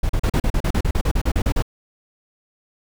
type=noise bursts; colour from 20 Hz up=brown; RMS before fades=-18 dBFS; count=16; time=0.03-1.624 s; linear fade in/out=5 ms; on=64 ms; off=38 ms; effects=none